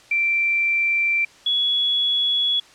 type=tone pair in turn; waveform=sine; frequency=2349 / 3375 Hz; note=D7 / G#7; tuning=0 / +27 cents; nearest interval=tritone; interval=627 cents; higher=second; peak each=-17 dBFS; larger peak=neither; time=0.11-1.25 / 1.46-2.6 s; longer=neither; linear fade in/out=5 ms; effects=white hiss -49 dBFS RMS until 2.74 s + low-pass 6000 Hz 12 dB/octave